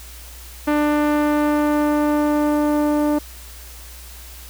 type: tone with low-pass filter sweep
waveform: sawtooth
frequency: 297 Hz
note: D4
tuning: 20 cents sharp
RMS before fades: -18 dBFS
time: 0.67-3.19 s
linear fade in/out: 10 ms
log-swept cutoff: 1900 to 830 Hz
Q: 0.86
effects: added 60 Hz sine -38 dBFS peak until 4.49 s + white hiss -41 dBFS RMS until 4.49 s